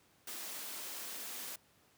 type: high-pass noise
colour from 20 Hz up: white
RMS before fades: -44 dBFS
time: 0.27-1.56 s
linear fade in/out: 5 ms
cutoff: 190 Hz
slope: 48 dB/octave
effects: pink hiss -68 dBFS RMS until 1.97 s + high-pass 100 Hz 12 dB/octave